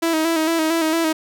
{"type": "tone with vibrato", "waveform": "sawtooth", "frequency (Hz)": 323.5, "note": "E4", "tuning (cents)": -32, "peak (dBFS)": -13, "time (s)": [0.02, 1.13], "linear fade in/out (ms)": 10, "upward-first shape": "square", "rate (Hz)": 4.4, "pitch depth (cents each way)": 42, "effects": []}